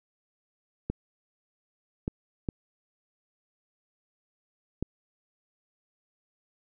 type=clicks; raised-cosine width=3 ms; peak=-16 dBFS; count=4; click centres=0.9 / 2.079 / 2.488 / 4.826 s; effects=none